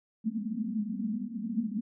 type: band-pass noise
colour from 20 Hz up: white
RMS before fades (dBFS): -33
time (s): 0.24-1.81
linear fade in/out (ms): 20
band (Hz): 200 to 240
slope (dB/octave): 96
effects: none